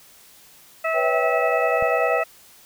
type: harmonic tone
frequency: 649 Hz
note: E5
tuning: 27 cents flat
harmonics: 1 / 2 / 3 / 4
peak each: -23 / -26 / -28 / -29 dBFS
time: 0.84-2.24 s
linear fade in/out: 10 ms
type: chord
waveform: sine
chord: C# half-diminished seventh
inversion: third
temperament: equal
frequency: 493.9 / 554.4 / 659.3 / 784 Hz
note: B4 / C#5 / E5 / G5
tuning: 0 / 0 / 0 / 0 cents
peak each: -24 / -27 / -29 / -26 dBFS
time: 0.93-2.24 s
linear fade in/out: 50 ms
type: click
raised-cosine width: 5 ms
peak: -24 dBFS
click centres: 1.825 s
effects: white hiss -50 dBFS RMS until 2.65 s